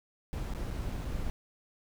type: noise with dropouts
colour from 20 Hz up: brown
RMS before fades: -35 dBFS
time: 0.33-1.3 s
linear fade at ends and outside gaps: 0 ms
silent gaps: 0.536-0.549 / 0.705-0.709 / 0.918-0.922 / 1.048-1.052 s
effects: none